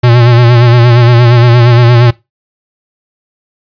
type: tone with vibrato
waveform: square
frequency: 120 Hz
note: B2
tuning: 49 cents flat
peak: -3 dBFS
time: 0.03-2.11 s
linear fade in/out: 10 ms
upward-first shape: sine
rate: 8.6 Hz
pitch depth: 54 cents each way
effects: noise-tail reverb RT60 0.2 s tail -20 dB re dry + resampled to 11025 Hz